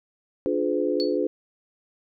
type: chord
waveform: sine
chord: D diminished seventh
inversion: none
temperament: just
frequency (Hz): 293.7 / 352.4 / 422.9 / 507.5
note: D4 / F4 / Ab4 / Cb5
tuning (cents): 0 / +16 / +31 / +47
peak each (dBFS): -27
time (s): 0.46-1.27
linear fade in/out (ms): 0
type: tone with exponential decay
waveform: sine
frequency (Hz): 4435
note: C#8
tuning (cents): 0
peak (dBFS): -25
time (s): 1-1.17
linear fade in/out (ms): 0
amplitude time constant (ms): 36
effects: none